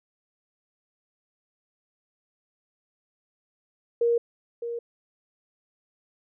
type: tone with echo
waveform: sine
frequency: 470 Hz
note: A#4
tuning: 14 cents sharp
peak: -19 dBFS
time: 4.01-4.18 s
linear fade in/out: 5 ms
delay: 610 ms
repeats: 1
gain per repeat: -10 dB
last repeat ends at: 4.79 s
effects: none